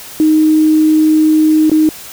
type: tone with dropouts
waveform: sine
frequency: 311.1 Hz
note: D#4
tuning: in tune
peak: -6 dBFS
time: 0.2-1.89 s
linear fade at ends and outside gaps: 1 ms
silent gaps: 1.697-1.716 s
effects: white hiss -31 dBFS RMS until 2.12 s